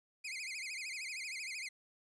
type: tone with vibrato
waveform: sawtooth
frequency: 2290 Hz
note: D7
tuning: 44 cents flat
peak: -37 dBFS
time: 0.24-1.69 s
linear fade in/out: 10 ms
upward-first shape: sine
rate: 13 Hz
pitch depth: 190 cents each way
effects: resampled to 22050 Hz + 12-bit